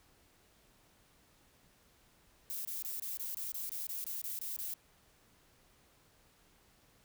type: noise bursts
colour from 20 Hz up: violet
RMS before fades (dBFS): -40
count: 13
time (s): 2.5-4.738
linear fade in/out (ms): 0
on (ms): 150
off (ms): 24
effects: pink hiss -67 dBFS RMS until 7.04 s